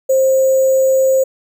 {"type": "tone with sample-and-hold", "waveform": "sine", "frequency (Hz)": 529, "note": "C5", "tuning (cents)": 19, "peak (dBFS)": -9, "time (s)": [0.09, 1.24], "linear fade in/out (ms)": 10, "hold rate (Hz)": 7350, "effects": []}